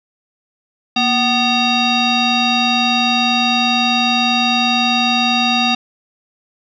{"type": "tone with frequency modulation", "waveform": "sine", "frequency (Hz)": 1749, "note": "A6", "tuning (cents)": -11, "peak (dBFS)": -12, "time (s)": [0.96, 5.75], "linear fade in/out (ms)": 5, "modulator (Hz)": 993, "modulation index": 2.6, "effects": []}